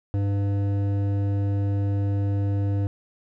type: tone with hard clipping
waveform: sine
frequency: 100 Hz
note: G2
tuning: 35 cents sharp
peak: -23 dBFS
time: 0.14-2.87 s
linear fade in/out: 0 ms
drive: 11 dB
effects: none